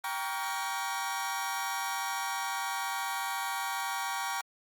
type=chord; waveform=sawtooth; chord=G half-diminished seventh; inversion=none; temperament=just; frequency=784 / 940.8 / 1128.9 / 1411.2 Hz; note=G5 / Bb5 / Db6 / F6; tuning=0 / +16 / +31 / +18 cents; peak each=-33 / -32 / -34 / -37 dBFS; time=0.04-4.41 s; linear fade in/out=2 ms; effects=Opus 32 kbps